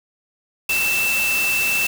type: tone in noise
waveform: sine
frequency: 2660 Hz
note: E7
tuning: 15 cents sharp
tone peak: -18 dBFS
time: 0.69-1.87 s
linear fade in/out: 5 ms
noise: white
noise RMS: -25 dBFS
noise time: 0.69-1.87 s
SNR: +4 dB
effects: none